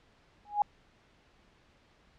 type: tone with exponential growth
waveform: sine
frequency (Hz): 827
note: G#5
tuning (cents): -8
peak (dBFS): -19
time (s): 0.45-0.62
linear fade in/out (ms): 2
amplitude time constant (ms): 36
effects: pink hiss -64 dBFS RMS until 2.18 s + low-pass 4000 Hz 12 dB/octave